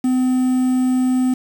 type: tone with quantisation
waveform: triangle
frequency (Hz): 255.1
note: C4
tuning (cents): -44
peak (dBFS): -12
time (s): 0.04-1.34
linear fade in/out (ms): 5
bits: 6
effects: none